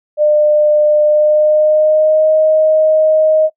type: tone with pitch glide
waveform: sine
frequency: 601 to 624.7 Hz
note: D5 to D#5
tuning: +40 to +7 cents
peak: -7 dBFS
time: 0.17-3.5 s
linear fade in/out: 50 ms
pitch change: +67 cents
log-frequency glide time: 1.04-2.3 s
effects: noise-tail reverb RT60 0.1 s tail -22 dB re dry